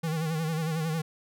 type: tone with vibrato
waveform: square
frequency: 160 Hz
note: D#3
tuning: 49 cents sharp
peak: -28 dBFS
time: 0.03-1.02 s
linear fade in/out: 10 ms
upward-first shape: sine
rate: 11 Hz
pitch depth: 69 cents each way
effects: none